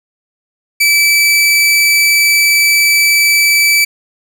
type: tone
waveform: sawtooth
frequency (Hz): 2311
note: D7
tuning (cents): -28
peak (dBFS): -4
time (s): 0.8-3.85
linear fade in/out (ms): 10
effects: none